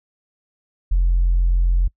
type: tone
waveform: sine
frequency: 43.65 Hz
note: F1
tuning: in tune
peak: -12 dBFS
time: 0.91-1.88 s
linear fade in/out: 10 ms
effects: noise-tail reverb RT60 0.1 s tail -25 dB re dry + tanh soft clip ceiling -10 dBFS